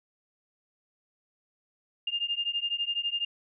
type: beating tone pair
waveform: sine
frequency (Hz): 2808 / 2820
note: F7 / F7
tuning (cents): +9 / +16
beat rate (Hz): 12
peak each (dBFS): -31 / -31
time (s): 2.07-3.25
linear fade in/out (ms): 5
effects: none